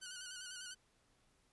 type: tone with vibrato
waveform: 10% pulse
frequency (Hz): 1480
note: F#6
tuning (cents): 0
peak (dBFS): -38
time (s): 0.01-0.75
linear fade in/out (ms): 20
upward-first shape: square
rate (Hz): 10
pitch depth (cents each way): 49
effects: pink hiss -74 dBFS RMS until 1.52 s + resampled to 24000 Hz